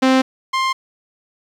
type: tone pair in turn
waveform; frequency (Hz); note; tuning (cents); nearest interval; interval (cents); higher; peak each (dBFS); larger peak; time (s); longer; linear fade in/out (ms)
sawtooth; 261.6 / 1054.9; C4 / C6; 0 / +14; 2 octaves; 2414; second; -7 / -12; first; 0.02-0.22 / 0.53-0.73; neither; 10
effects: low-pass 5000 Hz 12 dB/octave + 8-bit